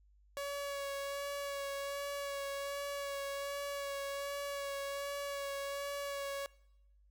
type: tone with vibrato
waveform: sawtooth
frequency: 562 Hz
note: C#5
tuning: 24 cents sharp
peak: -34 dBFS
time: 0.37-6.46 s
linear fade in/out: 0 ms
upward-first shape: sine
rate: 1.3 Hz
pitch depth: 16 cents each way
effects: noise-tail reverb RT60 0.9 s tail -23 dB re dry + added 50 Hz sine -63 dBFS peak until 7.1 s